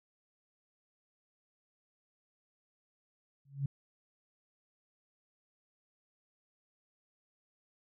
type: tone with exponential growth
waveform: sine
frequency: 139 Hz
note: C#3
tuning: 5 cents sharp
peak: -27 dBFS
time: 3.45-3.66 s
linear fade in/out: 5 ms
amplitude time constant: 45 ms
effects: none